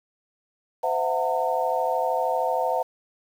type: tone cluster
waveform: sine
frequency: 513 / 661 / 734 / 908 Hz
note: C5 / E5 / F#5 / A#5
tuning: -34 / +5 / -14 / -46 cents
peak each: -27 dBFS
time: 0.83-2.83 s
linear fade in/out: 10 ms
effects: 8-bit